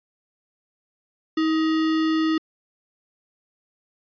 sine tone with sample-and-hold, 318.3 Hz, D#4, 39 cents sharp, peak -18 dBFS, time 1.37-2.38 s, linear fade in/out 5 ms, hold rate 1575 Hz, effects resampled to 11025 Hz

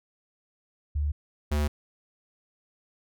sine / square tone pair in turn, 73.42 / 74.14 Hz, D2 / D2, 0 / +17 cents, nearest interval unison, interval 17 cents, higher second, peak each -24 dBFS, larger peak neither, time 0.95-1.12 / 1.51-1.68 s, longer neither, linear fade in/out 10 ms, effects none

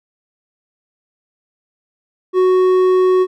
sine tone with hard clipping, 370 Hz, F#4, in tune, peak -11 dBFS, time 2.33-3.27 s, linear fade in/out 50 ms, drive 6 dB, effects none

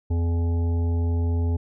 harmonic tone, 84.7 Hz, E2, 48 cents sharp, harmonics 1 / 3 / 5 / 7 / 9 / 10, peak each -20 / -32 / -36 / -47 / -50 / -45 dBFS, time 0.1-1.57 s, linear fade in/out 10 ms, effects none

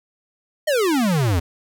square exponential sweep, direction down, 640 to 80 Hz, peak -17 dBFS, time 0.67-1.4 s, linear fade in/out 10 ms, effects none

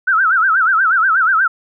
sine tone with vibrato, 1425 Hz, F6, 34 cents sharp, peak -10 dBFS, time 0.07-1.48 s, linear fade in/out 10 ms, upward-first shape sine, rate 8.3 Hz, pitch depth 190 cents each way, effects none

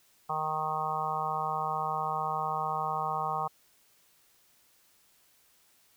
harmonic tone, 155.56 Hz, D#3, in tune, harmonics 1 / 3 / 4 / 5 / 6 / 7 / 8, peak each -42 / -43 / -43 / -33 / -37 / -34 / -37 dBFS, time 0.29-3.48 s, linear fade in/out 10 ms, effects white hiss -65 dBFS RMS until 5.96 s

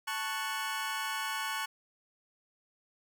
25% pulse chord, F# minor, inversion first, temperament equal, 880 / 1108.7 / 1480 Hz, A5 / C#6 / F#6, 0 / 0 / 0 cents, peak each -34 dBFS, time 0.07-1.66 s, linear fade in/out 10 ms, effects none

